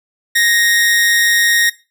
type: tone with amplitude modulation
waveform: sawtooth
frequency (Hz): 1864.7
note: A#6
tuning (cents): 0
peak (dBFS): -5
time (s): 0.35-1.7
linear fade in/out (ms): 10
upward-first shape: sine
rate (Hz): 197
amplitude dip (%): 45
effects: noise-tail reverb RT60 0.3 s tail -19 dB re dry